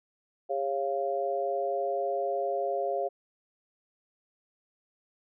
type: tone cluster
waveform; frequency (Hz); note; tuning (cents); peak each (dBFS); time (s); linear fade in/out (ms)
sine; 406.3 / 550 / 694; G#4 / C#5 / F5; -38 / -14 / -11; -33 / -31 / -31; 0.49-3.09; 20
effects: none